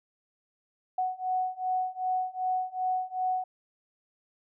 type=beating tone pair; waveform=sine; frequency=740 / 742.6 Hz; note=F#5 / F#5; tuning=0 / +6 cents; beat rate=2.6 Hz; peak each=-31 / -30 dBFS; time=0.98-3.44 s; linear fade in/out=5 ms; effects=none